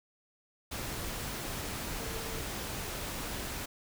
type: tone in noise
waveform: sine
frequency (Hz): 450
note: A4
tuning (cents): +39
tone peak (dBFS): -44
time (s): 2-2.42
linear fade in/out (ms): 10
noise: pink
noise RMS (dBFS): -38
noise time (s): 0.71-3.66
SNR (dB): -9
effects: none